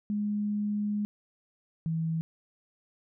sine tone pair in turn, 207.7 / 162.41 Hz, G#3 / E3, 0 / -25 cents, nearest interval major third, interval 425 cents, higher first, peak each -27 dBFS, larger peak neither, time 0.1-1.05 / 1.86-2.21 s, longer first, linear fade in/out 0 ms, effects none

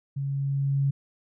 sine tone with level ramp, 138.59 Hz, C#3, in tune, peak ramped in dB -27 to -20 dBFS, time 0.16-0.91 s, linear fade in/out 10 ms, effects none

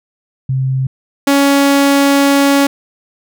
sine / sawtooth tone pair in turn, 132 / 279.7 Hz, C3 / C#4, +16 / +16 cents, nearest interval octave + minor second, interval 1300 cents, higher second, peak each -12 / -4 dBFS, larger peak second, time 0.49-0.87 / 1.27-2.67 s, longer second, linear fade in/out 5 ms, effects none

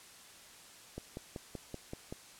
click train, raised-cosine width 2 ms, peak -27 dBFS, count 7, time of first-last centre 0.98-2.125 s, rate 5.24 Hz, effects white hiss -55 dBFS RMS until 2.39 s + low-pass 10000 Hz 12 dB/octave

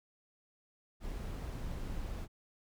brown noise, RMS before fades -40 dBFS, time 1-2.28 s, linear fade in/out 50 ms, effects none

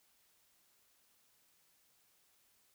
silence, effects white hiss -72 dBFS RMS until 2.74 s

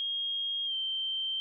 sine tone with pitch glide, 3251 to 3128 Hz, G#7 to G7, -38 to -4 cents, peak -30 dBFS, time 0-1.4 s, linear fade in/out 0 ms, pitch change -66 cents, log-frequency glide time 0.65-0.74 s, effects none

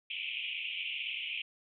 pink band-pass noise, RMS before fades -38 dBFS, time 0.1-1.42 s, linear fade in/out 5 ms, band 2300 to 3200 Hz, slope 96 dB/octave, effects none

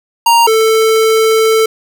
square tone pair in turn, 932.3 / 442.9 Hz, A#5 / A4, 0 / +11 cents, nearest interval octave + minor second, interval 1289 cents, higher first, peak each -6 / -8 dBFS, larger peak first, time 0.26-0.47 / 0.47-1.66 s, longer second, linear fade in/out 5 ms, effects 7-bit

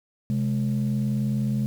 sine tone pair together, 130.81 / 210.3 Hz, C3 / G#3, 0 / +22 cents, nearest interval minor sixth, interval 822 cents, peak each -23 dBFS, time 0.3-1.66 s, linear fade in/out 0 ms, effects tanh soft clip ceiling -18 dBFS + 8-bit

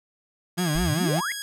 35% pulse tone with vibrato, 164.81 Hz, E3, in tune, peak -21 dBFS, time 0.57-1.21 s, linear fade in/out 20 ms, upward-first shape sine, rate 5 Hz, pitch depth 180 cents each way
10% pulse tone with pitch glide, 1644 to 1654.5 Hz, G#6 to G#6, -18 to -7 cents, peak -22 dBFS, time 0.58-1.42 s, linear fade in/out 0 ms, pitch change +11 cents, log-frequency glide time 0.91-1.2 s
sine exponential sweep, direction up, 31.24 to 2200 Hz, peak -26 dBFS, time 0.75-1.32 s, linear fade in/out 0 ms
effects none

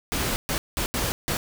pink noise bursts at uneven times, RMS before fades -26 dBFS, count 5, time 0.12-0.36 / 0.49-0.58 / 0.77-0.86 / 0.94-1.12 / 1.28-1.37 s, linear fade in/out 0 ms, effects none

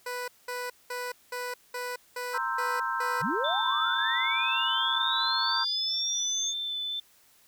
15% pulse tone bursts, 493.9 Hz, B4, in tune, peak -26 dBFS, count 8, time 0.06-3.22 s, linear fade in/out 5 ms, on 220 ms, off 200 ms
sine chord, C dominant seventh, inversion third, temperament equal, 932.3 / 1046.5 / 1318.5 / 1568 Hz, Bb5 / C6 / E6 / G6, 0 / 0 / 0 / 0 cents, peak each -33 dBFS, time 2.33-5.65 s, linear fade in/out 20 ms
sine linear sweep, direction up, 95.8 to 6530 Hz, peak -29 dBFS, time 3.2-6.54 s, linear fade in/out 50 ms
sine tone with vibrato, 3532 Hz, A7, 6 cents sharp, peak -30 dBFS, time 3.44-7 s, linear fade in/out 5 ms, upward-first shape sine, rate 2 Hz, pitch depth 13 cents each way
effects white hiss -61 dBFS RMS until 7.47 s

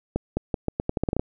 accelerating click train, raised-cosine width 2 ms, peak -10 dBFS, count 12, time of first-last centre 0.16-1.195 s, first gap 210 ms, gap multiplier 0.82, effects none

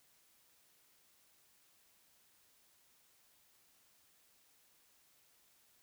silence, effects white hiss -70 dBFS RMS until 5.82 s

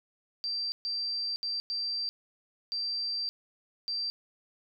sine tone bursts at uneven times, 4697 Hz, D8, 1 cent flat, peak -30 dBFS, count 6, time 0.44-0.72 / 0.85-1.36 / 1.43-1.6 / 1.7-2.09 / 2.72-3.29 / 3.88-4.1 s, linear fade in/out 0 ms, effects none

